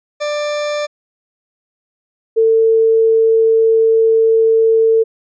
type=tone pair in turn; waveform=40% pulse / sine; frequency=592 / 448.5 Hz; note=D5 / A4; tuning=+14 / +33 cents; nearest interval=perfect fourth; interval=481 cents; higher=first; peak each=-16 / -8 dBFS; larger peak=second; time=0.2-0.87 / 2.36-5.04 s; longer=second; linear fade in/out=20 ms; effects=resampled to 16000 Hz